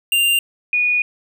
square / sine tone pair in turn, 2788 / 2459 Hz, F7 / D#7, -4 / -21 cents, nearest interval major second, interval 217 cents, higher first, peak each -14 dBFS, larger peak neither, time 0.12-0.39 / 0.73-1.02 s, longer second, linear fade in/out 2 ms, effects none

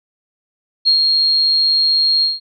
sine tone with ADSR envelope, 4251 Hz, C8, 27 cents sharp, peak -8 dBFS, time 0.85-2.4 s, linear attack 27 ms, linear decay 98 ms, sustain -3 dB, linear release 170 ms, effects none

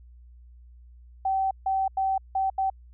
sine tone bursts at uneven times, 770 Hz, G5, 31 cents flat, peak -22 dBFS, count 5, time 1.25-1.51 / 1.66-1.88 / 1.97-2.18 / 2.35-2.5 / 2.58-2.7 s, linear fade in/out 5 ms, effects added 60 Hz sine -47 dBFS peak until 2.93 s

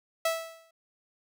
sawtooth tone with exponential decay, 655 Hz, E5, 11 cents flat, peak -19 dBFS, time 0.25-0.71 s, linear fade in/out 5 ms, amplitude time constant 99 ms, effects none

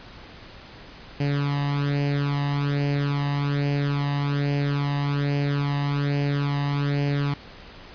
sawtooth tone with flanger, 142.7 Hz, D3, 49 cents flat, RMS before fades -24 dBFS, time 1.2-7.34 s, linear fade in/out 5 ms, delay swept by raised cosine 0.4 to 1.06 ms, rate 1.2 Hz, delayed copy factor +0.75, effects pink hiss -44 dBFS RMS until 7.94 s + resampled to 11025 Hz

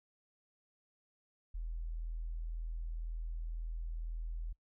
sine tone, 40.98 Hz, E1, 9 cents flat, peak -37 dBFS, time 1.54-4.53 s, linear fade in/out 10 ms, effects noise-tail reverb RT60 0.1 s tail -24 dB re dry

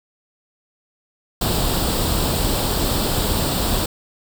pink noise with comb filter, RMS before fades -20 dBFS, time 1.41-3.86 s, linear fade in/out 5 ms, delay 0.24 ms, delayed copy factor +0.6, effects none

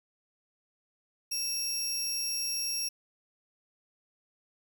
sawtooth tone pair together, 2637 / 5588 Hz, E7 / F8, 0 / 0 cents, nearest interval octave + minor second, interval 1300 cents, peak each -39 / -28 dBFS, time 1.31-2.89 s, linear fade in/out 10 ms, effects none

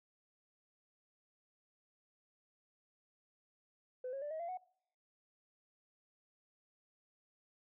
sine tone with pitch steps, 506 / 545.5 / 588 / 633.8 / 683.3 / 736.6 Hz, B4 / C#5 / D5 / D#5 / F5 / F#5, +42 / -28 / +2 / +32 / -38 / -8 cents, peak -38 dBFS, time 4.04-4.574 s, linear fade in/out 5 ms, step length 89 ms, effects noise-tail reverb RT60 0.7 s tail -25 dB re dry + tanh soft clip ceiling -36 dBFS

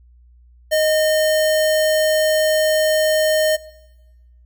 sine tone with sample-and-hold, 622.3 Hz, D#5, in tune, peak -13 dBFS, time 0.71-3.57 s, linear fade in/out 20 ms, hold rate 2450 Hz, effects noise-tail reverb RT60 1.0 s tail -19 dB re dry + added 60 Hz sine -46 dBFS peak until 4.45 s

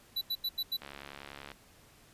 square tone bursts, 3963 Hz, B7, 5 cents sharp, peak -31 dBFS, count 5, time 0.16-0.77 s, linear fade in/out 10 ms, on 54 ms, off 85 ms
click train, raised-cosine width 0.3 ms, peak -28 dBFS, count 50, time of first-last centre 0.82-1.517 s, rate 70.3 Hz
effects pink hiss -60 dBFS RMS until 2.13 s + resampled to 32000 Hz

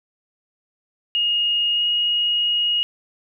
sine tone with pitch glide, 2859 to 2879 Hz, F7 to F#7, +40 to -48 cents, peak -17 dBFS, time 1.15-2.83 s, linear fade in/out 0 ms, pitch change +12 cents, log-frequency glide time 1.73-1.83 s, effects none

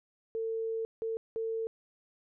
sine tone bursts at uneven times, 450 Hz, A4, 39 cents sharp, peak -31 dBFS, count 3, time 0.35-0.85 / 1.02-1.17 / 1.36-1.67 s, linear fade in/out 0 ms, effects none

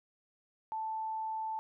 sine tone, 880 Hz, A5, in tune, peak -34 dBFS, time 0.72-1.59 s, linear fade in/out 0 ms, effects none

